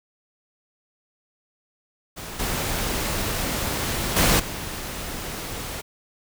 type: noise with level steps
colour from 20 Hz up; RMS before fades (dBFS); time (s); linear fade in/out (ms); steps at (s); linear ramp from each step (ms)
pink; -35 / -26 / -18 / -32; 2.16-5.82; 20; 2.39 / 4.16 / 4.39; 10
effects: none